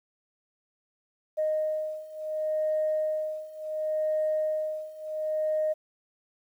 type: beating tone pair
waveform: sine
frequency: 619 / 619.7 Hz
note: D#5 / D#5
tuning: -9 / -7 cents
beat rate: 0.7 Hz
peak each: -30 / -28 dBFS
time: 1.37-5.74 s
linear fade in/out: 20 ms
effects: tanh soft clip ceiling -19 dBFS + 10-bit